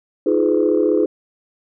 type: chord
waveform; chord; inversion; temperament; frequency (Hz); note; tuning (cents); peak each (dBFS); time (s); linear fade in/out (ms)
sine; F half-diminished seventh; third; just; 314.3 / 349.2 / 419.1 / 502.9; Eb4 / F4 / Ab4 / Cb5; +18 / 0 / +16 / +31; -18 / -19 / -17 / -20; 0.26-1.06; 5
effects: tanh soft clip ceiling -5 dBFS